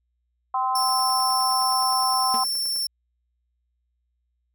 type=harmonic tone; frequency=258.7 Hz; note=C4; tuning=19 cents flat; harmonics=3 / 4 / 5; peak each=-25 / -23 / -32 dBFS; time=0.54-2.44 s; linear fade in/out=5 ms
type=tone; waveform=sawtooth; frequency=5410 Hz; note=E8; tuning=44 cents sharp; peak=-21 dBFS; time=0.75-2.87 s; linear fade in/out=5 ms
type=click train; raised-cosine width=0.5 ms; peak=-31 dBFS; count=19; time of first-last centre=0.89-2.761 s; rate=9.62 Hz
type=tone with exponential decay; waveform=sawtooth; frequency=230.6 Hz; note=A#3; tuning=19 cents flat; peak=-26 dBFS; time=2.34-2.46 s; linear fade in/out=0 ms; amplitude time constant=25 ms
effects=added 60 Hz sine -70 dBFS peak until 4.54 s